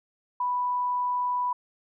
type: tone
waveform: sine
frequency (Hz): 987.8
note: B5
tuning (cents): 0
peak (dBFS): -24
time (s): 0.4-1.53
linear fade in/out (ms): 5
effects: none